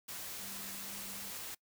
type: tone in noise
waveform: sine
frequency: 196 Hz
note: G3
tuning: in tune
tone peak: -54 dBFS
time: 0.39-1.31 s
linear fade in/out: 10 ms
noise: white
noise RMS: -44 dBFS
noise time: 0.08-1.55 s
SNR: -13 dB
effects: noise-tail reverb RT60 0.1 s tail -23 dB re dry